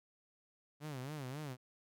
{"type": "tone with vibrato", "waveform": "sawtooth", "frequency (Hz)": 139.5, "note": "C#3", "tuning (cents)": 11, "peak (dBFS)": -38, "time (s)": [0.8, 1.57], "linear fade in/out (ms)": 50, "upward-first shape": "sine", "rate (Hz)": 3.7, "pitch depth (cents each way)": 180, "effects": []}